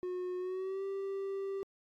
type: tone with pitch glide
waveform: triangle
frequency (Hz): 362.9 to 391.2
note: F#4 to G4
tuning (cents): -34 to -4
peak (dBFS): -33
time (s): 0.03-1.63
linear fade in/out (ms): 0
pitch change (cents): +130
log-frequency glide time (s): 0.38-0.84
effects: AAC 48 kbps